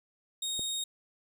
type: tone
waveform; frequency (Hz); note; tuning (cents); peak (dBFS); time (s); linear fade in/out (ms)
25% pulse; 3729; A#7; 0; -28; 0.42-0.84; 5
type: click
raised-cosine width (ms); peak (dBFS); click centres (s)
2; -28; 0.594
effects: none